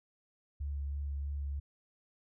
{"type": "tone with vibrato", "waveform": "sine", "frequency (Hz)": 70.9, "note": "C#2", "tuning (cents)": 40, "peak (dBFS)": -34, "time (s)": [0.6, 1.6], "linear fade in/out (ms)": 10, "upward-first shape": "sine", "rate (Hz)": 3.1, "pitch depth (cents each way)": 16, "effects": []}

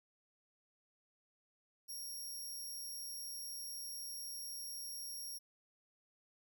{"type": "tone", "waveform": "15% pulse", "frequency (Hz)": 5588, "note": "F8", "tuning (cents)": 0, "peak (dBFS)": -38, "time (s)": [1.88, 5.39], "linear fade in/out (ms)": 20, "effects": []}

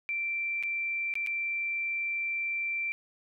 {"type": "tone with dropouts", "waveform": "sine", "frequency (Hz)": 2349, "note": "D7", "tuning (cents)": 0, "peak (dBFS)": -29, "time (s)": [0.09, 2.92], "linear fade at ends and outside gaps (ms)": 0, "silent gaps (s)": [[0.627, 0.635], [1.139, 1.154], [1.264, 1.271]], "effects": []}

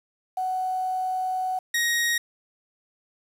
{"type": "tone pair in turn", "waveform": ["sine", "sawtooth"], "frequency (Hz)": [745, 1880.7], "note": ["F#5", "A#6"], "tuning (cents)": [12, 15], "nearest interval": "octave + major third", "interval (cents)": 1603, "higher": "second", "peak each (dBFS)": [-24, -18], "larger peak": "second", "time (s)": [[0.37, 1.59], [1.74, 2.18]], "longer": "first", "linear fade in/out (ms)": 5, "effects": ["resampled to 32000 Hz", "8-bit"]}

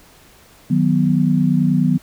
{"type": "chord", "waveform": "sine", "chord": "B major", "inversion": "first", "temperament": "equal", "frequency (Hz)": [155.56, 185, 246.9], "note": ["D#3", "F#3", "B3"], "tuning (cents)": [0, 0, 0], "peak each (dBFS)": -17, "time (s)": [0.7, 1.98], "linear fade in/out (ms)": 10, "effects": ["pink hiss -48 dBFS RMS until 2.02 s"]}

